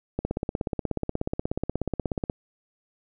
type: click train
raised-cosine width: 2 ms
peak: -13 dBFS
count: 36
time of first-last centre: 0.19-2.298 s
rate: 16.6 Hz
effects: none